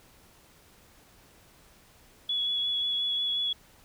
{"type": "tone with vibrato", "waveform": "sine", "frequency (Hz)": 3384, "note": "G#7", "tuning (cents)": 32, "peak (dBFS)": -26, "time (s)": [2.29, 3.53], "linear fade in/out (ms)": 5, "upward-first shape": "sine", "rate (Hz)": 5.6, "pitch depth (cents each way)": 13, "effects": ["pink hiss -58 dBFS RMS until 3.84 s"]}